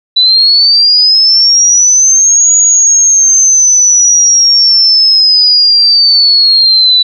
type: linear two-way sweep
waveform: sine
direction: up then down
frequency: 3951 to 6790 to 3951 Hz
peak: -3 dBFS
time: 0.16-7.03 s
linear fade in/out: 10 ms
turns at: 2.55 s
effects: none